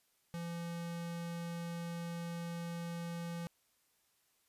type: tone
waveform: square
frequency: 170 Hz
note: F3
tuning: 46 cents flat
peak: -40 dBFS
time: 0.34-3.47 s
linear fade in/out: 0 ms
effects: white hiss -75 dBFS RMS until 4.48 s + resampled to 32000 Hz